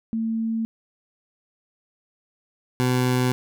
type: tone pair in turn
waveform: sine / 20% pulse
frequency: 224.8 / 126.16 Hz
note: A3 / B2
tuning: +37 / +37 cents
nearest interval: minor seventh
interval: 1000 cents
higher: first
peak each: -22 / -14 dBFS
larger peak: second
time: 0.13-0.65 / 2.8-3.32 s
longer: neither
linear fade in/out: 0 ms
effects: none